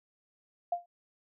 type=tone with exponential decay; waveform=sine; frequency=698.5 Hz; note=F5; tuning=in tune; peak=-24 dBFS; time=0.72-0.86 s; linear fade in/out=5 ms; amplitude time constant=29 ms; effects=none